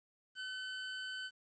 25% pulse tone, 1518 Hz, F#6, 44 cents sharp, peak -37 dBFS, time 0.35-1.31 s, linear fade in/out 50 ms, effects resampled to 16000 Hz + 12-bit

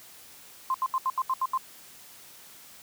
sine tone bursts, 1046.5 Hz, C6, in tune, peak -23 dBFS, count 8, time 0.7-1.576 s, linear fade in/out 2 ms, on 43 ms, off 76 ms, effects white hiss -50 dBFS RMS until 2.82 s + high-pass 60 Hz 12 dB/octave

